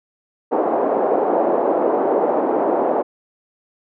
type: band-pass noise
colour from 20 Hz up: white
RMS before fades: -18 dBFS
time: 0.51-3.03 s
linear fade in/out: 20 ms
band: 300 to 740 Hz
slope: 24 dB/octave
effects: none